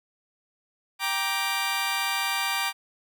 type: chord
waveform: 15% pulse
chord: G minor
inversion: none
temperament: just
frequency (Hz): 784 / 940.8 / 1176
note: G5 / Bb5 / D6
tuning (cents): 0 / +16 / +2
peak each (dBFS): -24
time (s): 0.99-2.73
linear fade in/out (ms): 50
effects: none